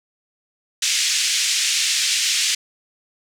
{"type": "band-pass noise", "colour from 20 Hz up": "white", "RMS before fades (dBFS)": -20, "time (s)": [0.82, 2.55], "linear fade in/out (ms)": 5, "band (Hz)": [2100, 7300], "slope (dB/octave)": 24, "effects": []}